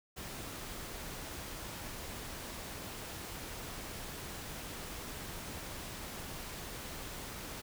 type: noise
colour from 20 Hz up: pink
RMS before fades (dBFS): -44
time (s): 0.16-7.62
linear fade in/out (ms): 20
effects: none